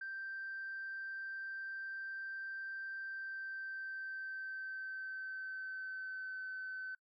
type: tone with pitch glide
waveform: sine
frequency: 1568 to 1525.1 Hz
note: G6 to G6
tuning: 0 to -48 cents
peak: -40 dBFS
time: 0.01-6.95 s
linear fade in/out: 5 ms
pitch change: -48 cents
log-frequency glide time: 3.01-6.38 s
effects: noise-tail reverb RT60 0.1 s tail -23 dB re dry + tanh soft clip ceiling -37 dBFS